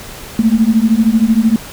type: beating tone pair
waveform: sine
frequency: 216.9 / 229.9 Hz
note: A3 / A#3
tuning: -25 / -24 cents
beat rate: 13 Hz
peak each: -11 dBFS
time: 0.39-1.56 s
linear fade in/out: 2 ms
effects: pink hiss -31 dBFS RMS until 1.72 s